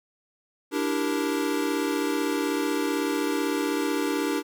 square chord, E half-diminished seventh, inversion third, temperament equal, 293.7 / 329.6 / 392 / 466.2 Hz, D4 / E4 / G4 / Bb4, 0 / 0 / 0 / 0 cents, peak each -28 / -32 / -31 / -33 dBFS, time 0.71-4.43 s, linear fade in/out 50 ms, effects none

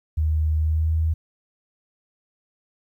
sine tone with pitch glide, 77.78 to 79.92 Hz, D#2 to D#2, 0 to +47 cents, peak -18 dBFS, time 0.17-1.14 s, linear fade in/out 10 ms, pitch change +47 cents, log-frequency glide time 0.58-0.93 s, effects 10-bit

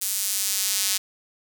square tone with high-pass filter sweep, 99.1 Hz, G2, 19 cents sharp, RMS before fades -25 dBFS, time 0.01-0.98 s, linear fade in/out 10 ms, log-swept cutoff 8300 to 4800 Hz, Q 0.79, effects none

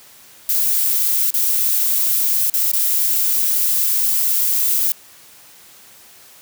violet noise with dropouts, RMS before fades -17 dBFS, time 0.49-4.92 s, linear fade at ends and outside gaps 1 ms, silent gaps 1.305-1.341 / 2.499-2.539 / 2.716-2.733 s, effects white hiss -45 dBFS RMS until 6.41 s + high-pass 60 Hz 12 dB/octave

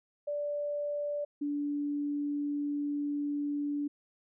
sine tone pair in turn, 584 / 289.9 Hz, D5 / D4, -10 / -22 cents, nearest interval octave, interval 1212 cents, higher first, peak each -31 / -30 dBFS, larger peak second, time 0.27-1.25 / 1.41-3.88 s, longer second, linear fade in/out 10 ms, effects none

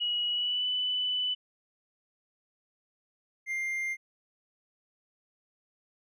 sine tone with pitch glide, 2911 to 2991 Hz, F#7 to F#7, -29 to +18 cents, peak -27 dBFS, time 0-1.35 s, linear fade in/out 20 ms, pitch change +47 cents, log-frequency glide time 0.27-0.67 s
triangle tone, 2100 Hz, C7, 6 cents sharp, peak -28 dBFS, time 3.46-3.97 s, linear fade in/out 50 ms
effects none

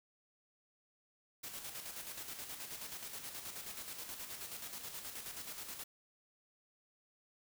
white noise with tremolo, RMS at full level -45 dBFS, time 1.43-5.84 s, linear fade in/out 10 ms, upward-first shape square, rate 9.4 Hz, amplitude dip 45%, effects none

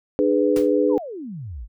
sine chord, G# diminished, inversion second, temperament just, 299 / 415.3 / 498.4 Hz, D4 / G#4 / B4, +31 / 0 / +16 cents, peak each -20 dBFS, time 0.19-0.98 s, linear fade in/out 0 ms
pink noise with exponential decay, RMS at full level -30 dBFS, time 0.56-0.73 s, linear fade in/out 2 ms, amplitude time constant 35 ms
sine exponential sweep, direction down, 1108.7 to 45.55 Hz, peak -30 dBFS, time 0.89-1.68 s, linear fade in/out 50 ms
effects none

